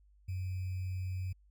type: tone with sample-and-hold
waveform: sine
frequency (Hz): 92.5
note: F#2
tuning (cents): 0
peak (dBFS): -34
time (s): 0.28-1.33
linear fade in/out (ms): 10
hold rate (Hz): 2450
effects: added 50 Hz sine -61 dBFS peak until 1.5 s